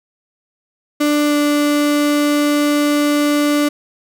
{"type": "tone with pitch glide", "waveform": "35% pulse", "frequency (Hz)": [295.1, 293.1], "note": ["D4", "D4"], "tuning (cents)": [8, -3], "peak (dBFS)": -11, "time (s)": [1, 3.69], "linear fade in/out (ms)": 10, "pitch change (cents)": -11, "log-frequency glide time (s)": [1.26, 1.35], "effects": []}